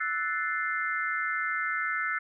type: chord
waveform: sine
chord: F# half-diminished seventh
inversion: third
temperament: equal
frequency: 1318.5 / 1480 / 1760 / 2093 Hz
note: E6 / F#6 / A6 / C7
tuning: 0 / 0 / 0 / 0 cents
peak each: -33 dBFS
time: 0-2.19 s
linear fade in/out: 10 ms
effects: none